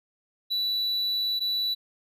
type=tone pair in turn; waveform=triangle; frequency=3951 / 3951 Hz; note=B7 / B7; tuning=0 / 0 cents; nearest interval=unison; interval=0 cents; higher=neither; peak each=-23 dBFS; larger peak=neither; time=0.5-1.4 / 1.4-1.75 s; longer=first; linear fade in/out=20 ms; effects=none